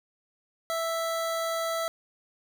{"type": "tone", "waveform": "25% pulse", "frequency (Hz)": 659.3, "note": "E5", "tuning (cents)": 0, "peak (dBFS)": -24, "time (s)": [0.7, 1.88], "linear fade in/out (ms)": 0, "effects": []}